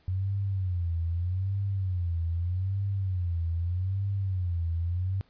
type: tone with vibrato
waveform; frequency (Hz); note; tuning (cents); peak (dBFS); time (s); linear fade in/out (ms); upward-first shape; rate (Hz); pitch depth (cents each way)
sine; 91; F#2; -28; -26; 0.08-5.21; 0; sine; 0.81; 150
effects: pink hiss -65 dBFS RMS until 5.29 s + resampled to 11025 Hz